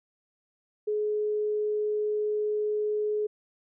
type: tone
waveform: sine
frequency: 422.4 Hz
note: G#4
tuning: 29 cents sharp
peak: -25 dBFS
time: 0.87-3.27 s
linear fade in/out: 10 ms
effects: none